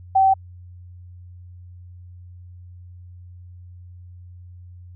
sine tone, 770 Hz, G5, 31 cents flat, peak -12 dBFS, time 0.15-0.34 s, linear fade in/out 10 ms, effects added 89 Hz sine -39 dBFS peak until 4.95 s

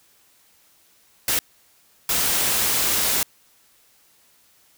white noise bursts at uneven times, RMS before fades -21 dBFS, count 2, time 1.28-1.39 / 2.09-3.23 s, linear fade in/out 2 ms, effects white hiss -58 dBFS RMS until 4.77 s

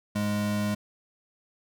square tone pair together, 103.83 / 207.2 Hz, G#2 / G#3, 0 / -4 cents, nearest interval octave, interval 1196 cents, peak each -33 / -27 dBFS, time 0.15-0.75 s, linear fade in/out 10 ms, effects none

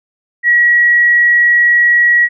sine tone, 1916 Hz, A#6, 47 cents sharp, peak -6 dBFS, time 0.43-2.29 s, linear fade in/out 50 ms, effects none

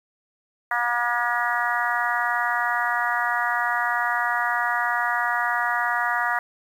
harmonic tone, 239.8 Hz, A#3, 49 cents sharp, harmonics 3 / 4 / 5 / 6 / 7 / 8, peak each -28 / -28 / -28 / -28 / -28 / -28 dBFS, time 0.71-6.39 s, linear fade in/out 2 ms, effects 8-bit

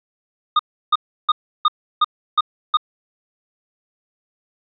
square tone bursts, 1225 Hz, D#6, 27 cents flat, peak -12 dBFS, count 7, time 0.56-2.771 s, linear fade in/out 5 ms, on 33 ms, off 330 ms, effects resampled to 11025 Hz + 9-bit

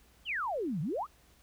sine exponential two-way sweep, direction down then up, 3313 to 139.6 to 1378 Hz, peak -31 dBFS, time 0.25-1.07 s, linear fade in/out 50 ms, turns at 0.81 s, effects added 60 Hz sine -64 dBFS peak until 1.42 s + pink hiss -64 dBFS RMS until 1.42 s

